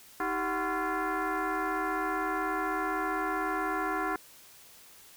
sine tone with frequency modulation, 315.1 Hz, D#4, 22 cents sharp, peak -28 dBFS, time 0.2-4.16 s, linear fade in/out 2 ms, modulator 353 Hz, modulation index 4, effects white hiss -54 dBFS RMS until 5.16 s

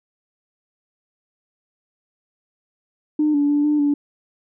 sine tone with pitch steps, 302.5 / 288.2 / 291.5 / 298 / 288.7 Hz, D#4 / D4 / D4 / D4 / D4, -49 / -33 / -13 / +25 / -30 cents, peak -14 dBFS, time 3.19-3.94 s, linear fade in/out 5 ms, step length 150 ms, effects tanh soft clip ceiling -10 dBFS

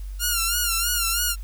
5% pulse tone with vibrato, 1396.9 Hz, F6, in tune, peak -10 dBFS, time 0.19-1.36 s, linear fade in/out 50 ms, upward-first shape sine, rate 3.1 Hz, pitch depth 71 cents each way, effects added 48 Hz sine -30 dBFS peak until 1.43 s + white hiss -54 dBFS RMS until 1.43 s

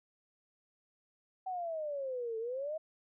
sine exponential two-way sweep, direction down then up, 763 to 440 to 645 Hz, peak -35 dBFS, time 1.46-2.78 s, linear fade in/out 10 ms, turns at 2.38 s, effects none

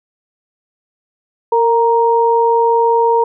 sine tone pair together, 460.4 / 935 Hz, A#4 / A#5, -22 / +5 cents, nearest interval octave, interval 1227 cents, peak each -12 dBFS, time 1.52-3.24 s, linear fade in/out 5 ms, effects none

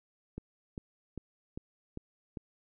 click train, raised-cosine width 3 ms, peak -26 dBFS, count 6, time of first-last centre 0.38-2.372 s, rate 2.51 Hz, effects none

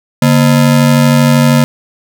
square ring-modulated tone, 190.3 Hz, F#3, 49 cents sharp, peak -3 dBFS, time 0.22-1.64 s, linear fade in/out 0 ms, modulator 46.4 Hz, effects none

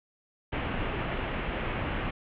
pink low-pass noise, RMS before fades -32 dBFS, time 0.52-2.11 s, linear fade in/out 10 ms, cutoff 3000 Hz, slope 48 dB/octave, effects none

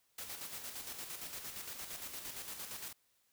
white noise with tremolo, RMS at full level -44 dBFS, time 0.18-2.93 s, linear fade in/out 5 ms, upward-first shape square, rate 8.7 Hz, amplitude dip 45%, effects white hiss -75 dBFS RMS until 3.32 s

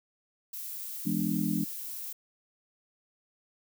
violet noise, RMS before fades -39 dBFS, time 0.53-2.13 s, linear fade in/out 5 ms
sine chord, E dominant seventh, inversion none, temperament just, 164.81 / 206 / 247.2 / 296.7 Hz, E3 / G#3 / B3 / D4, 0 / -14 / +2 / +18 cents, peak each -33 / -30 / -35 / -33 dBFS, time 1.05-1.65 s, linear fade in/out 20 ms
effects none

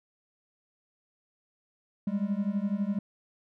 triangle beating tone pair, 195.9 / 207.9 Hz, G3 / G#3, -1 / +2 cents, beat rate 12 Hz, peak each -28 dBFS, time 2.07-2.99 s, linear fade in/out 5 ms, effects none

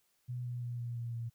sine tone with pitch steps, 123.47 / 122.05 / 120.65 / 119.26 / 117.89 / 116.54 Hz, B2 / B2 / B2 / A#2 / A#2 / A#2, 0 / -20 / -40 / +40 / +20 / 0 cents, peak -36 dBFS, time 0.28-1.3 s, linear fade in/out 20 ms, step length 170 ms, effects white hiss -75 dBFS RMS until 1.34 s

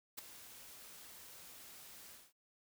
white noise with ADSR envelope, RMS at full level -42 dBFS, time 0.17-2.33 s, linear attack 17 ms, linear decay 8 ms, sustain -13 dB, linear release 220 ms, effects none

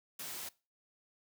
white noise, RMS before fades -43 dBFS, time 0.19-0.49 s, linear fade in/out 5 ms, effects noise-tail reverb RT60 0.3 s tail -21 dB re dry + high-pass 100 Hz 12 dB/octave

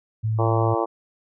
sine tone, 110 Hz, A2, in tune, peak -20 dBFS, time 0.23-0.75 s, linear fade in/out 20 ms
harmonic tone, 113.8 Hz, A#2, 41 cents flat, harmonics 3 / 4 / 5 / 6 / 7 / 8 / 9 / 10, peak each -26 / -27 / -28 / -29 / -29 / -30 / -31 / -31 dBFS, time 0.38-0.86 s, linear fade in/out 20 ms
effects none

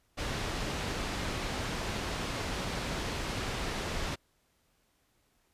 pink low-pass noise, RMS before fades -35 dBFS, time 0.17-4.16 s, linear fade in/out 20 ms, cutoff 5500 Hz, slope 12 dB/octave, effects pink hiss -72 dBFS RMS until 5.53 s + resampled to 32000 Hz

